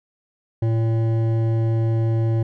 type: tone with hard clipping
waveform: sine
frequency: 113.2 Hz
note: A2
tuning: 50 cents sharp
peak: -19 dBFS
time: 0.62-2.43 s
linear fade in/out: 5 ms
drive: 11 dB
effects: none

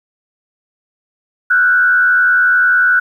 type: tone with frequency modulation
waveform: sine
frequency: 1480 Hz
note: F#6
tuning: in tune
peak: -8 dBFS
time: 1.5-3 s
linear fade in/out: 10 ms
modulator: 88.8 Hz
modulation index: 0.71
effects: 8-bit

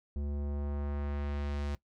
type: tone with low-pass filter sweep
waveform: square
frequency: 71.9 Hz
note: D2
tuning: 36 cents flat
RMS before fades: -35 dBFS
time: 0.16-1.75 s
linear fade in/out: 0 ms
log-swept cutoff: 340 to 6700 Hz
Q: 0.71
effects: noise-tail reverb RT60 0.1 s tail -20 dB re dry

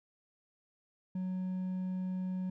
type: tone with hard clipping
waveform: triangle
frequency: 185 Hz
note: F#3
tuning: in tune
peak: -34 dBFS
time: 1.15-2.5 s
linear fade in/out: 5 ms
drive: 5 dB
effects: none

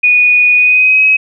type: tone with pitch glide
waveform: sine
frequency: 2467 to 2547 Hz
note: D#7 to D#7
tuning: -15 to +40 cents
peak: -5 dBFS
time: 0.03-1.17 s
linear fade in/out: 10 ms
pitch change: +55 cents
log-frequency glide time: 0.56-1.04 s
effects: none

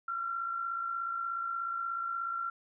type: tone with amplitude modulation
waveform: sine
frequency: 1367 Hz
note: F6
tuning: 37 cents flat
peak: -30 dBFS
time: 0.08-2.5 s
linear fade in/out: 5 ms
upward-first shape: sine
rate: 56.7 Hz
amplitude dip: 50%
effects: none

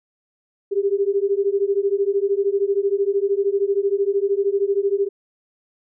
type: beating tone pair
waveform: sine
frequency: 392 / 405 Hz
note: G4 / G#4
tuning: 0 / -43 cents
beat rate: 13 Hz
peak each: -20 / -20 dBFS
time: 0.71-5.09 s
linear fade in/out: 20 ms
effects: none

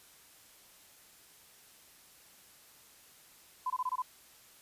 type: tone bursts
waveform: sine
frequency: 1012 Hz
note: B5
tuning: 42 cents sharp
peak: -30 dBFS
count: 6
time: 3.66-4.021 s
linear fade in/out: 5 ms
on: 41 ms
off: 23 ms
effects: white hiss -59 dBFS RMS until 4.61 s + resampled to 32000 Hz

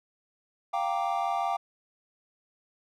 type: chord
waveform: triangle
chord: G minor seventh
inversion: third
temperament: equal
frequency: 698.5 / 784 / 932.3 / 1174.7 Hz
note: F5 / G5 / Bb5 / D6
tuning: 0 / 0 / 0 / 0 cents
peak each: -29 / -28 / -34 / -32 dBFS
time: 0.73-1.57 s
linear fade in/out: 10 ms
effects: none

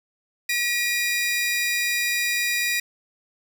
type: tone pair together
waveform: sawtooth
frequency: 1921.7 / 2428 Hz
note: B6 / D#7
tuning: -48 / -43 cents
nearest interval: major third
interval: 405 cents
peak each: -21 dBFS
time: 0.49-2.8 s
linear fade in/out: 5 ms
effects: none

